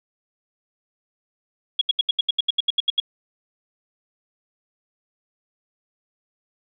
sine tone bursts, 3322 Hz, G#7, in tune, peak -15 dBFS, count 13, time 1.79-3.001 s, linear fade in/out 5 ms, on 23 ms, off 76 ms, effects none

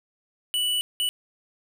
square tone bursts at uneven times, 2960 Hz, F#7, in tune, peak -23 dBFS, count 2, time 0.54-0.81 / 1-1.09 s, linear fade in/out 0 ms, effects 9-bit

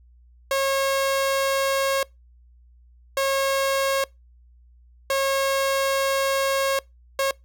sawtooth tone bursts at uneven times, 544 Hz, C#5, 33 cents flat, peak -16 dBFS, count 4, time 0.51-2.03 / 3.17-4.04 / 5.1-6.79 / 7.19-7.31 s, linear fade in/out 2 ms, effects noise-tail reverb RT60 0.2 s tail -24 dB re dry + added 60 Hz sine -50 dBFS peak until 7.44 s

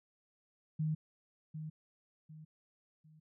sine tone with echo, 155.56 Hz, D#3, in tune, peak -31 dBFS, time 0.79-0.95 s, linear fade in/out 10 ms, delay 750 ms, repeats 3, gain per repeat -9 dB, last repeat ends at 3.2 s, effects none

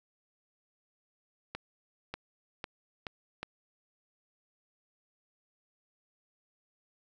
accelerating click train, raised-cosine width 0.3 ms, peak -21 dBFS, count 5, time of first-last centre 1.55-3.43 s, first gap 590 ms, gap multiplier 0.85, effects none

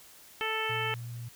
harmonic tone, 440 Hz, A4, in tune, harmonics 1 / 2 / 3 / 4 / 5 / 6 / 7, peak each -37 / -37 / -37 / -37 / -37 / -37 / -37 dBFS, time 0.41-0.94 s, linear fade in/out 0 ms
sine tone with vibrato, 118.6 Hz, A#2, 30 cents sharp, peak -37 dBFS, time 0.69-1.29 s, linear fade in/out 10 ms, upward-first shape triangle, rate 18 Hz, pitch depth 8 cents each way
effects white hiss -54 dBFS RMS until 1.35 s

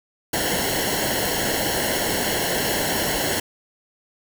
pink noise with comb filter, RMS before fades -23 dBFS, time 0.33-3.4 s, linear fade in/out 5 ms, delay 0.82 ms, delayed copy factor -0.8, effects none

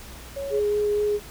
sine tone, 554.4 Hz, C#5, in tune, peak -28 dBFS, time 0.36-0.6 s, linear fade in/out 10 ms
sine tone with vibrato, 416.2 Hz, G#4, 4 cents sharp, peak -20 dBFS, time 0.5-1.2 s, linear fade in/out 50 ms, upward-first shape sine, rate 4.2 Hz, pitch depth 9 cents each way
effects added 60 Hz sine -43 dBFS peak until 1.3 s + pink hiss -43 dBFS RMS until 1.3 s

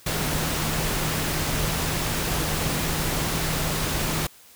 sine tone in noise, 155.56 Hz, D#3, in tune, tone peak -31 dBFS, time 0.06-4.27 s, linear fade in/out 5 ms, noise pink, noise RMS -26 dBFS, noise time 0.06-4.27 s, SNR -8 dB, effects white hiss -51 dBFS RMS until 4.55 s

